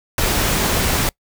pink noise, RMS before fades -18 dBFS, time 0.18-1.09 s, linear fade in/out 2 ms, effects noise-tail reverb RT60 0.1 s tail -25 dB re dry

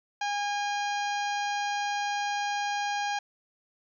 harmonic tone with a mistuned harmonic, 817 Hz, G#5, 29 cents flat, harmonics 1 / 2 / 3 / 4 / 5 / 6 / 7 / 8, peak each -29 / -35 / -39 / -41 / -43 / -45 / -46 / -47 dBFS, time 0.21-3.19 s, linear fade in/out 5 ms, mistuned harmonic 4, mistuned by -29 cents, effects 11-bit

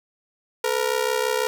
sawtooth ring-modulated tone, 469 Hz, A#4, 11 cents sharp, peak -14 dBFS, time 0.64-1.47 s, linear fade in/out 0 ms, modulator 33 Hz, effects none

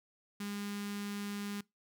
sawtooth tone with notch filter, 203.6 Hz, G#3, 34 cents flat, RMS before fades -40 dBFS, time 0.4-1.61 s, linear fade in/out 5 ms, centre 590 Hz, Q 0.55, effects noise-tail reverb RT60 0.2 s tail -23 dB re dry

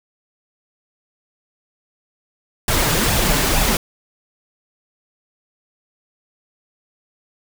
pink noise with flanger, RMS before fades -17 dBFS, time 2.68-3.77 s, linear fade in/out 2 ms, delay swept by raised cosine 1.1 to 6.9 ms, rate 2.2 Hz, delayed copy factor +0.6, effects none

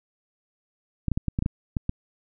clicks, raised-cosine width 5 ms, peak -12 dBFS, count 9, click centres 1.083 / 1.117 / 1.175 / 1.283 / 1.389 / 1.424 / 1.461 / 1.768 / 1.894 s, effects none

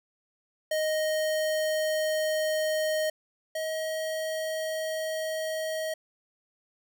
square tone pair in turn, 622.3 / 633.2 Hz, D#5 / D#5, 0 / +30 cents, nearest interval unison, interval 30 cents, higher second, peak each -26 / -30 dBFS, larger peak first, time 0.71-3.1 / 3.55-5.94 s, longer neither, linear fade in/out 5 ms, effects none

